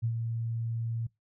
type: tone with ADSR envelope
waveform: sine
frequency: 115 Hz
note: A#2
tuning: 23 cents flat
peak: -25 dBFS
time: 0.02-1.07 s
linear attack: 24 ms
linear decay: 76 ms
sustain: -5 dB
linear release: 9 ms
effects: noise-tail reverb RT60 0.2 s tail -23 dB re dry